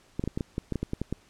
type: clicks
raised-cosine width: 3 ms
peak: -16 dBFS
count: 12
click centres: 0.195 / 0.239 / 0.276 / 0.375 / 0.408 / 0.581 / 0.723 / 0.757 / 0.83 / 0.934 / 1.016 / 1.126 s
effects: pink hiss -60 dBFS RMS until 1.29 s + low-pass 9000 Hz 12 dB/octave